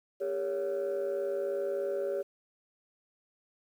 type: tone cluster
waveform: sine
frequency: 399 / 458.9 / 562 Hz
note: G4 / A#4 / C#5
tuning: +31 / -27 / +24 cents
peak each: -31 / -40 / -31 dBFS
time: 0.2-2.23 s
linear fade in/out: 20 ms
effects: tanh soft clip ceiling -26 dBFS + 10-bit